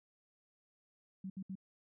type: tone bursts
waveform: sine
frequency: 190.4 Hz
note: F#3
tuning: 50 cents sharp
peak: -40 dBFS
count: 3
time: 1.24-1.554 s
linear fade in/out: 5 ms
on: 60 ms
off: 67 ms
effects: none